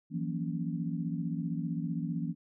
sine chord, F# dominant seventh, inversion third, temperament equal with one note detuned, 164.81 / 180.25 / 233.1 / 277.2 Hz, E3 / F#3 / A#3 / C#4, 0 / -45 / 0 / 0 cents, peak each -34 / -38 / -38 / -39 dBFS, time 0.1-2.35 s, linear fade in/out 50 ms, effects none

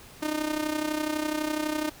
sawtooth tone with amplitude modulation, 305.8 Hz, D#4, 30 cents flat, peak -20 dBFS, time 0.22-1.9 s, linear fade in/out 10 ms, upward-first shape sine, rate 32 Hz, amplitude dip 70%, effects pink hiss -49 dBFS RMS until 2 s

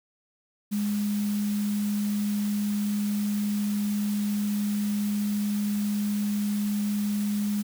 sine tone in noise, 206.5 Hz, G#3, 10 cents flat, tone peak -24 dBFS, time 0.71-7.63 s, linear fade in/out 20 ms, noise white, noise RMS -41 dBFS, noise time 0.71-7.63 s, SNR +14 dB, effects none

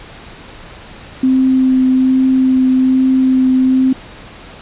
sine tone with vibrato, 259.9 Hz, C4, 11 cents flat, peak -8 dBFS, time 1.23-3.93 s, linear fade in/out 5 ms, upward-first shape triangle, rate 1.2 Hz, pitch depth 12 cents each way, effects pink hiss -35 dBFS RMS until 4.61 s + resampled to 8000 Hz

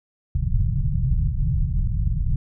pink low-pass noise, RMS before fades -21 dBFS, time 0.35-2.36 s, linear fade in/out 2 ms, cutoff 160 Hz, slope 48 dB/octave, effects none

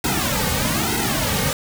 pink noise with flanger, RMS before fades -21 dBFS, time 0.04-1.53 s, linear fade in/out 2 ms, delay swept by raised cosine 1.7 to 3 ms, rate 1.1 Hz, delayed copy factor -0.9, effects none

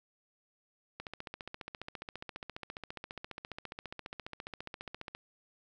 click train, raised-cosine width 0.3 ms, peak -25 dBFS, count 62, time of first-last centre 1-5.15 s, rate 14.7 Hz, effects none

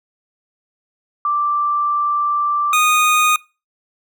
sine / 25% pulse tone pair in turn, 1174.7 / 1236.5 Hz, D6 / D#6, 0 / -11 cents, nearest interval minor second, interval 89 cents, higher second, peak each -15 / -8 dBFS, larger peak second, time 1.25-2.73 / 2.73-3.36 s, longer first, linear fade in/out 2 ms, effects noise-tail reverb RT60 0.3 s tail -24 dB re dry

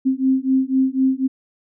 sine beating tone pair, 261.6 / 265.6 Hz, C4 / C4, 0 / +26 cents, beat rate 4 Hz, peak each -18 / -18 dBFS, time 0.05-1.28 s, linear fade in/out 20 ms, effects none

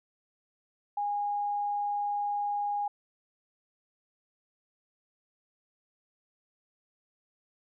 sine tone, 820 Hz, G#5, 22 cents flat, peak -28 dBFS, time 0.97-2.88 s, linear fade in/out 5 ms, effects none

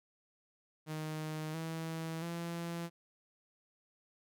sawtooth tone with pitch steps, 155.56 / 162.45 / 169.64 Hz, D#3 / E3 / E3, 0 / -25 / +50 cents, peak -34 dBFS, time 0.86-2.9 s, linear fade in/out 50 ms, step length 680 ms, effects none

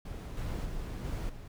brown noise with level steps, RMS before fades -40 / -35 / -38 / -35 / -45 dBFS, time 0.05-1.48 s, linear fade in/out 5 ms, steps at 0.37 / 0.65 / 1.04 / 1.29 s, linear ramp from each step 5 ms, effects none

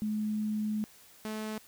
sine / sawtooth tone pair in turn, 213.2 / 216.3 Hz, G#3 / A3, +46 / -29 cents, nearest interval unison, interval 25 cents, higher second, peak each -29 / -31 dBFS, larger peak first, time 0.02-0.84 / 1.25-1.58 s, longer first, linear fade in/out 0 ms, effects white hiss -57 dBFS RMS until 1.67 s

